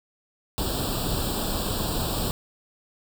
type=noise with comb filter; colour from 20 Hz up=pink; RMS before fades=-27 dBFS; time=0.58-2.31 s; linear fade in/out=0 ms; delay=0.24 ms; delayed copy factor=+0.95; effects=none